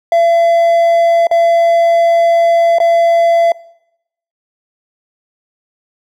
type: tone with dropouts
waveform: triangle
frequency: 676 Hz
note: E5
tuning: 43 cents sharp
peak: -5 dBFS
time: 0.12-3.52 s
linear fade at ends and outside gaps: 2 ms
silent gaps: 1.27-1.312 / 2.785-2.801 s
effects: noise-tail reverb RT60 0.8 s tail -22 dB re dry